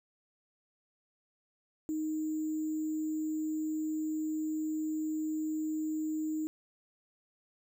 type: tone with sample-and-hold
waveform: sine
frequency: 311.1 Hz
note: D#4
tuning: in tune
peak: -31 dBFS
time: 1.89-6.47 s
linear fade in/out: 0 ms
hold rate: 7350 Hz
effects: none